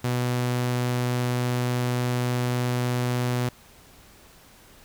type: tone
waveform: sawtooth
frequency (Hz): 123.47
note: B2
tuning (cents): 0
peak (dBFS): -19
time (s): 0.04-3.49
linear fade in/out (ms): 5
effects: pink hiss -52 dBFS RMS until 4.84 s